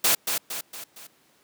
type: noise with echo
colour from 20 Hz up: white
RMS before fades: -20 dBFS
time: 0.04-0.15 s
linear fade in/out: 5 ms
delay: 230 ms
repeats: 4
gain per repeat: -6 dB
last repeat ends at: 1.07 s
effects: pink hiss -61 dBFS RMS until 1.43 s + high-pass 200 Hz 12 dB/octave